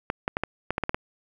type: clicks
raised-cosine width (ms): 0.5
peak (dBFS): -10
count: 9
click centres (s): 0.101 / 0.279 / 0.369 / 0.436 / 0.706 / 0.781 / 0.837 / 0.894 / 0.945
effects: 8-bit